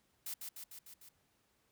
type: noise with echo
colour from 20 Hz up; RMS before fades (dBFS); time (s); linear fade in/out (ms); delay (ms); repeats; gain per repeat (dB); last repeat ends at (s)
blue; -42; 0.26-0.34; 5; 150; 5; -3; 1.09
effects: pink hiss -75 dBFS RMS until 1.71 s + high-pass 60 Hz 12 dB/octave